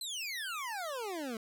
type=exponential sweep; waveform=25% pulse; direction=down; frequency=4186 to 214 Hz; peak=-33 dBFS; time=0.01-1.37 s; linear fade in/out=2 ms; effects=none